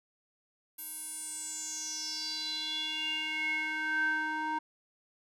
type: tone with band-pass filter sweep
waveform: square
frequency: 311.1 Hz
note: D#4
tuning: in tune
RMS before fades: -35 dBFS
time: 0.78-4.59 s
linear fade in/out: 10 ms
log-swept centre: 12000 to 1100 Hz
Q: 6.7
effects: none